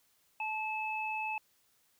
sine tone pair together, 868.3 / 2602 Hz, A5 / E7, -23 / -23 cents, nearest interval octave + perfect fifth, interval 1900 cents, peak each -36 / -36 dBFS, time 0.4-1.38 s, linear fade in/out 2 ms, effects white hiss -71 dBFS RMS until 1.99 s

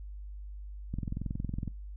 click train, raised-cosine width 5 ms, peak -22 dBFS, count 17, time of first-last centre 0.94-1.677 s, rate 21.7 Hz, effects noise-tail reverb RT60 0.2 s tail -24 dB re dry + added 50 Hz sine -40 dBFS peak until 1.96 s

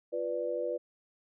sine chord, B diminished, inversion second, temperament equal, 349.2 / 493.9 / 587.3 Hz, F4 / B4 / D5, 0 / 0 / 0 cents, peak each -38 / -33 / -35 dBFS, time 0.12-0.78 s, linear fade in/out 20 ms, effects none

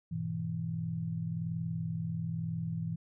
sine chord, E major, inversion first, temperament just, 103.01 / 123.61 / 164.81 Hz, G#2 / B2 / E3, -14 / +2 / 0 cents, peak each -40 / -40 / -34 dBFS, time 0.11-2.96 s, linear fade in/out 10 ms, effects none

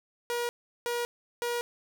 sawtooth tone bursts, 478.3 Hz, A#4, 44 cents sharp, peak -25 dBFS, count 3, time 0.3-1.61 s, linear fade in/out 0 ms, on 190 ms, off 370 ms, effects none

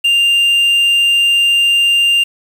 triangle tone with quantisation, 2794 Hz, F7, in tune, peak -7 dBFS, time 0.04-2.24 s, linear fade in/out 10 ms, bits 6, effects none

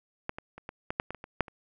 clicks, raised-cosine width 0.5 ms, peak -16 / -23 / -29 / -23 / -16 / -11 / -21 / -28 / -26 / -9 / -30 dBFS, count 11, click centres 0.294 / 0.385 / 0.58 / 0.691 / 0.905 / 0.999 / 1.106 / 1.147 / 1.241 / 1.407 / 1.482 s, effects none

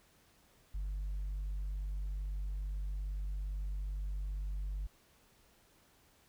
sine tone, 48.82 Hz, G1, 6 cents flat, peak -33 dBFS, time 0.74-4.87 s, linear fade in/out 10 ms, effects tanh soft clip ceiling -34 dBFS + pink hiss -67 dBFS RMS until 6.28 s

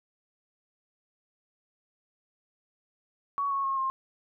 sine tone with pitch steps, 1122 / 1102.1 / 1082.5 / 1063.3 Hz, C#6 / C#6 / C#6 / C6, +21 / -10 / -41 / +28 cents, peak -26 dBFS, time 3.38-3.9 s, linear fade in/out 0 ms, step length 130 ms, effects none

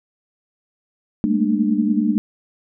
sine tone cluster, 203.2 / 219.4 / 230 / 298 Hz, G#3 / A3 / A#3 / D4, -38 / -5 / -23 / +25 cents, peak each -21 dBFS, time 1.24-2.18 s, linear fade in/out 0 ms, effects none

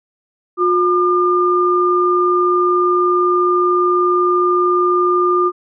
sine tone pair together, 358 / 1204.2 Hz, F4 / D6, +43 / +43 cents, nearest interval octave + major sixth, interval 2100 cents, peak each -14 dBFS, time 0.57-5.52 s, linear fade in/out 50 ms, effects none

